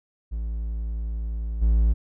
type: tone with level steps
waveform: triangle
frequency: 55.6 Hz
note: A1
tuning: 19 cents sharp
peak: -24 / -14 dBFS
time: 0.31-1.94 s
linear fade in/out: 20 ms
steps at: 1.61 s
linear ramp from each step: 20 ms
effects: none